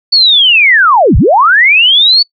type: linear two-way sweep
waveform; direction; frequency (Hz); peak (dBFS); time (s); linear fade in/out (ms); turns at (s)
sine; down then up; 4519 to 34.65 to 4519; -3; 0.12-2.23; 10; 1.17
effects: noise-tail reverb RT60 0.1 s tail -25 dB re dry